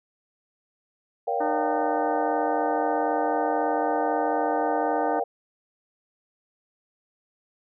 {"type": "chord", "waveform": "sine", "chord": "G half-diminished seventh", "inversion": "first", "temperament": "just", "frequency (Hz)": [470.4, 564.5, 705.6, 784], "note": ["Bb4", "Db5", "F5", "G5"], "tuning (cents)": [16, 31, 18, 0], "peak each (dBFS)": [-29, -31, -28, -28], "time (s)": [1.27, 5.24], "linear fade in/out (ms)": 10}
{"type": "harmonic tone", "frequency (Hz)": 304.2, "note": "D#4", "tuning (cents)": -39, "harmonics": [1, 2, 3, 4, 5, 6], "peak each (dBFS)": [-30, -35, -31, -37, -38, -46], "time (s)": [1.4, 5.2], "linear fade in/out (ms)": 10}
{"effects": []}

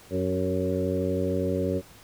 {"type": "harmonic tone with a mistuned harmonic", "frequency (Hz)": 92.5, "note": "F#2", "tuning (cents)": 0, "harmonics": [1, 2, 3, 4, 5, 6], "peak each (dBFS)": [-31, -31, -31, -31, -31, -31], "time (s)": [0.1, 1.82], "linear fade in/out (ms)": 50, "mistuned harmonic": 4, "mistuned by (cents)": 29, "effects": ["pink hiss -51 dBFS RMS until 2.03 s"]}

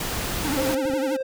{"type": "noise", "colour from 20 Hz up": "pink", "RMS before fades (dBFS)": -28, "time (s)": [0, 0.75], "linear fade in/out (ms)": 5}
{"type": "clicks", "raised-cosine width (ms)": 3, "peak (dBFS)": -24, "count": 11, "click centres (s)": [0.321, 0.385, 0.432, 0.465, 0.568, 0.623, 0.659, 0.729, 0.854, 0.9, 0.936]}
{"type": "tone with vibrato", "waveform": "square", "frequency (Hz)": 286.2, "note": "D4", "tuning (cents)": -45, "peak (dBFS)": -26, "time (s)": [0.44, 1.17], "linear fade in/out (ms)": 10, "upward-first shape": "triangle", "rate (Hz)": 12, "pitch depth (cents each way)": 170}
{"type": "tone with tremolo", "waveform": "triangle", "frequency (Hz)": 528, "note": "C5", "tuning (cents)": 16, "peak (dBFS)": -21, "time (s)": [0.57, 1.23], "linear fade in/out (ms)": 10, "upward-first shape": "square", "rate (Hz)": 11, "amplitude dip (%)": 25}
{"effects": []}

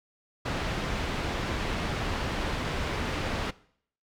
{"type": "low-pass noise", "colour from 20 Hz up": "pink", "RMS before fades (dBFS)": -31, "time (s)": [0.45, 3.51], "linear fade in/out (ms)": 10, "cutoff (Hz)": 3500, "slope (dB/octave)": 12, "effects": ["noise-tail reverb RT60 0.6 s tail -20 dB re dry"]}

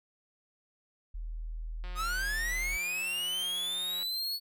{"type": "tone", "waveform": "sine", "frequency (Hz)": 40.18, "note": "E1", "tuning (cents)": -44, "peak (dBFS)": -35, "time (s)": [1.14, 2.77], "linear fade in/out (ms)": 10}
{"type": "click train", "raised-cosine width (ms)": 0.3, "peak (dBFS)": -33, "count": 395, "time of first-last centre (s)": [1.84, 4.029], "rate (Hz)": 180}
{"type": "linear sweep", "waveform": "45% pulse", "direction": "up", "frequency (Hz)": [1220, 4439], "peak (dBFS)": -31, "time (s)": [1.95, 4.4], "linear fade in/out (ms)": 50}
{"effects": []}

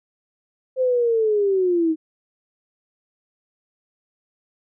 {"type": "linear sweep", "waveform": "sine", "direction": "down", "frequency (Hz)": [523.3, 311.1], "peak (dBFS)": -16, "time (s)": [0.76, 1.96], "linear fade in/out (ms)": 50, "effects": []}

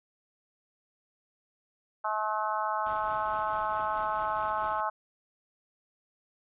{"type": "harmonic tone", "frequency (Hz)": 214.5, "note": "A3", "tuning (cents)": -44, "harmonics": [3, 4, 5, 6, 7], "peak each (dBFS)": [-36, -32, -33, -34, -40], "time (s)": [2.04, 4.9], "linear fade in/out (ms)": 10}
{"type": "noise with tremolo", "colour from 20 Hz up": "pink", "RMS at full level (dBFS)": -46, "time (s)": [2.86, 4.81], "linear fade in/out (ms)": 5, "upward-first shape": "triangle", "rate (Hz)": 4.6, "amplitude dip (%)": 45}
{"effects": ["resampled to 8000 Hz"]}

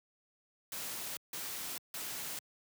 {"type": "noise bursts", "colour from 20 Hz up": "white", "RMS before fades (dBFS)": -41, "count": 3, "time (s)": [0.72, 2.39], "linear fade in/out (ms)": 2, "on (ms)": 450, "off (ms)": 160, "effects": ["high-pass 100 Hz 12 dB/octave"]}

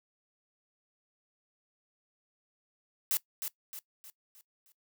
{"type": "noise with echo", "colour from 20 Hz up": "blue", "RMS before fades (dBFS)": -29, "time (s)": [3.11, 3.17], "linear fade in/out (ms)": 0, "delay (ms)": 310, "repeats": 5, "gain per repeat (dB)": -7, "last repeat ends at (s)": 4.72, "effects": ["noise-tail reverb RT60 0.1 s tail -19 dB re dry"]}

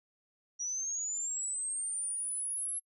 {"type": "linear sweep", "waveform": "sine", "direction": "up", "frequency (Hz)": [5750, 11100], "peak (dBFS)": -33, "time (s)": [0.59, 2.8], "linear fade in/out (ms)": 20, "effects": ["noise-tail reverb RT60 0.1 s tail -26 dB re dry"]}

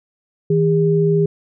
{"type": "tone pair together", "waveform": "sine", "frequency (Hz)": [160.85, 404.4], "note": ["E3", "G#4"], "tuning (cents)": [-42, -46], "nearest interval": "octave + major third", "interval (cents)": 1596, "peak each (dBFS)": -15, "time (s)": [0.5, 1.26], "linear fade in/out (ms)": 5, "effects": []}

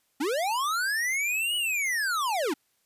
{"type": "linear two-way sweep", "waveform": "square", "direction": "up then down", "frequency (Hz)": [255.1, 2960, 255.1], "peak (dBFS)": -26, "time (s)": [0.2, 2.54], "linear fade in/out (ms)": 10, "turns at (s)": 1.56, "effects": ["white hiss -71 dBFS RMS until 2.85 s", "resampled to 32000 Hz"]}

